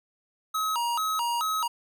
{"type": "tone with vibrato", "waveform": "square", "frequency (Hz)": 1100, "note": "C#6", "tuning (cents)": -14, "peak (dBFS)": -26, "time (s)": [0.54, 1.68], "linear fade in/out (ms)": 10, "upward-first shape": "square", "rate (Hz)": 2.3, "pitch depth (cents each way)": 260, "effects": []}